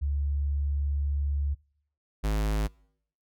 sine / square tone pair in turn, 71.3 / 52.55 Hz, C#2 / G#1, +49 / +21 cents, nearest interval perfect fourth, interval 528 cents, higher first, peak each -25 dBFS, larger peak neither, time 0.01-1.55 / 2.23-2.68 s, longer first, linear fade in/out 20 ms, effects noise-tail reverb RT60 0.7 s tail -26 dB re dry

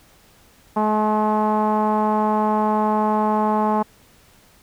sawtooth tone with low-pass filter, 213.6 Hz, G#3, 49 cents sharp, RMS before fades -19 dBFS, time 0.76-3.83 s, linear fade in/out 10 ms, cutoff 950 Hz, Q 7, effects pink hiss -53 dBFS RMS until 4.62 s

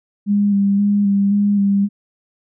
sine tone with vibrato, 201.5 Hz, G3, 48 cents sharp, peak -12 dBFS, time 0.26-1.89 s, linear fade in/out 50 ms, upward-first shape square, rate 1.9 Hz, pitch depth 20 cents each way, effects none

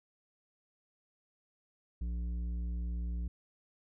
triangle tone with tanh clipping, 59 Hz, A#1, 22 cents sharp, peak -35 dBFS, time 2.01-3.28 s, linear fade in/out 5 ms, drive 13 dB, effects none

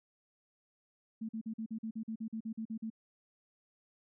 sine tone bursts, 222.2 Hz, A3, 17 cents sharp, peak -36 dBFS, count 14, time 1.21-2.902 s, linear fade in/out 10 ms, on 80 ms, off 44 ms, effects none

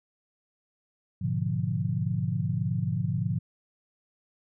sine chord, G# diminished seventh, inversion none, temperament equal with one note detuned, 104.97 / 123.47 / 146.83 / 174.61 Hz, G#2 / B2 / D3 / F3, +19 / 0 / 0 / 0 cents, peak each -31 dBFS, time 1.21-3.39 s, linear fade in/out 10 ms, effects none

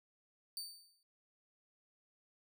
sawtooth tone with exponential decay, 4586 Hz, D8, 42 cents flat, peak -36 dBFS, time 0.57-1.03 s, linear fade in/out 1 ms, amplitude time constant 100 ms, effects none

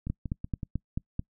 two click trains, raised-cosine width 5 ms, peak -22 / -17 dBFS, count 4 / 6, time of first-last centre 0.07-0.632 / 0.1-1.194 s, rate 5.34 / 4.57 Hz, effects noise-tail reverb RT60 0.1 s tail -26 dB re dry

